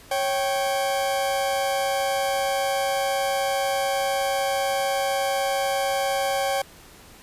40% pulse tone pair together, 551 / 780 Hz, C#5 / G5, -11 / -9 cents, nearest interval tritone, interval 602 cents, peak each -24 dBFS, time 0.11-6.62 s, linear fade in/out 5 ms, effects pink hiss -48 dBFS RMS until 7.22 s + resampled to 32000 Hz

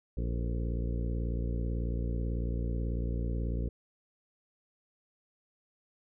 harmonic tone with a mistuned harmonic, 58.2 Hz, A#1, 2 cents flat, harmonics 1 / 2 / 3 / 4 / 5 / 6 / 7 / 8 / 9, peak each -31 / -37 / -41 / -43 / -45 / -47 / -48 / -49 / -50 dBFS, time 0.17-3.69 s, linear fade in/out 5 ms, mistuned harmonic 7, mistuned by +89 cents, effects none

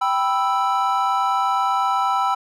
triangle chord, E minor, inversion first, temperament equal, 784 / 987.8 / 1318.5 Hz, G5 / B5 / E6, 0 / 0 / 0 cents, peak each -20 dBFS, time 0.01-2.35 s, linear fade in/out 10 ms, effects none

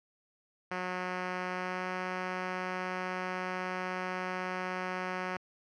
5% pulse tone with pitch glide, 182.4 to 183.77 Hz, F#3 to F#3, -24 to -12 cents, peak -22 dBFS, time 0.71-5.37 s, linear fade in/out 5 ms, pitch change +12 cents, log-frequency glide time 1.52-1.87 s, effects low-pass 3000 Hz 12 dB/octave

